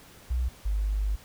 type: tone pair in turn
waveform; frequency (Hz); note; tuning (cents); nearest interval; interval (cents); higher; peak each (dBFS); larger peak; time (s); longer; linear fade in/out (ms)
sine; 61.74 / 50.89; B1 / G#1; 0 / -34; minor third; 334; first; -24; neither; 0.3-0.49 / 0.65-1.16; second; 10
effects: pink hiss -52 dBFS RMS until 1.24 s